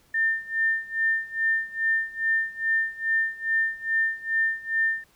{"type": "tone with tremolo", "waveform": "sine", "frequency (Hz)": 1800, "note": "A6", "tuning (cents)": 39, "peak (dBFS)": -19, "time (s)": [0.14, 5.04], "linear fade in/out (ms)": 5, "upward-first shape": "sine", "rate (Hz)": 2.4, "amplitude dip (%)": 90, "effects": ["pink hiss -61 dBFS RMS until 5.15 s"]}